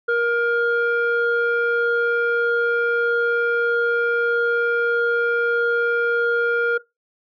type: tone pair together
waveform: sine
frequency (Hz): 471.2 / 1412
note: A#4 / F6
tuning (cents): +19 / +19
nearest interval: octave + perfect fifth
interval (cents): 1900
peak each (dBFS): -18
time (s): 0.08-6.78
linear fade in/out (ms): 10
effects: noise-tail reverb RT60 0.2 s tail -20 dB re dry + tanh soft clip ceiling -13 dBFS